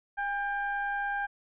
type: ring-modulated tone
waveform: triangle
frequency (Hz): 391.6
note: G4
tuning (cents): -2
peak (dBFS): -24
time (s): 0.17-1.27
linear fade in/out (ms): 20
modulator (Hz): 1200
effects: resampled to 8000 Hz